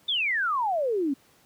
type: exponential sweep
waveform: sine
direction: down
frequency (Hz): 3626 to 260.9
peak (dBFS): -23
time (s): 0.08-1.14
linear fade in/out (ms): 10
effects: pink hiss -60 dBFS RMS until 1.45 s + high-pass 100 Hz 12 dB/octave